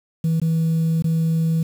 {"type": "tone with dropouts", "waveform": "sine", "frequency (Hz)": 162.5, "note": "E3", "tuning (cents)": -24, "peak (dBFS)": -14, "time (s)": [0.24, 1.63], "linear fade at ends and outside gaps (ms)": 5, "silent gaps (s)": [[0.4, 0.416], [1.023, 1.042]], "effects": ["tanh soft clip ceiling -15 dBFS", "7-bit"]}